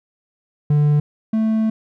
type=tone pair in turn; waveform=triangle; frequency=147.8 / 220.2 Hz; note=D3 / A3; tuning=+11 / +2 cents; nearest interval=perfect fifth; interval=691 cents; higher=second; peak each=-10 / -13 dBFS; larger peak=first; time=0.7-1 / 1.33-1.7 s; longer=second; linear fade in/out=5 ms; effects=none